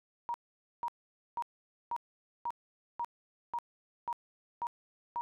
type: tone bursts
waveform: sine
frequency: 948 Hz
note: A#5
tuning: 29 cents sharp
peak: -32 dBFS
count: 10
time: 0.29-5.21 s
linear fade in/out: 0 ms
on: 51 ms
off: 490 ms
effects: none